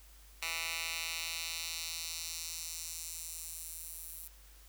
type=tone with high-pass filter sweep; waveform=10% pulse; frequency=164.81 Hz; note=E3; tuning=in tune; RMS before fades=-41 dBFS; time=0.42-4.28 s; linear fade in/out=5 ms; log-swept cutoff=2100 to 12000 Hz; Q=1.2; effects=added 50 Hz sine -56 dBFS peak until 4.68 s + white hiss -61 dBFS RMS until 4.68 s